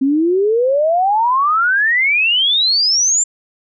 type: exponential sweep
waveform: sine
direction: up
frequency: 261.6 to 7380 Hz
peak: -11 dBFS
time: 0.01-3.24 s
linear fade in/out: 10 ms
effects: none